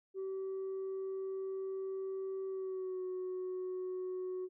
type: tone with pitch glide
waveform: sine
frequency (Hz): 383.5 to 368.9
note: G4 to F#4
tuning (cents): -38 to -5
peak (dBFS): -35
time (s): 0.14-4.49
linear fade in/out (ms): 50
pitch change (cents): -67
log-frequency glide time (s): 2.47-3.03
effects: tanh soft clip ceiling -35 dBFS